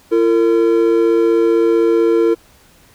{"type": "tone pair together", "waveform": "triangle", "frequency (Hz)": [339.7, 455.4], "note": ["F4", "A#4"], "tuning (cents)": [-48, -40], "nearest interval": "perfect fourth", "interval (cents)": 508, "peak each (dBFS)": -11, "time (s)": [0.11, 2.35], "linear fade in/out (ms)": 20, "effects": ["pink hiss -49 dBFS RMS until 2.94 s"]}